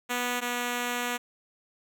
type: tone pair in turn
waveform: 5% pulse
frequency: 245.1 / 243.5 Hz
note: B3 / B3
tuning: -13 / -24 cents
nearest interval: unison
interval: 11 cents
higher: first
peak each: -16 / -17 dBFS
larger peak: first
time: 0.09-0.41 / 0.41-1.18 s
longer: second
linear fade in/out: 20 ms
effects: none